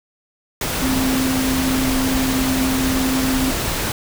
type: tone in noise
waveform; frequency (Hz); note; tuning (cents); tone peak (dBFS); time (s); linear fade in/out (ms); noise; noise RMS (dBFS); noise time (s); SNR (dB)
sine; 261.6; C4; 0; -18; 0.82-3.51; 2; pink; -22; 0.61-3.92; +1
effects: none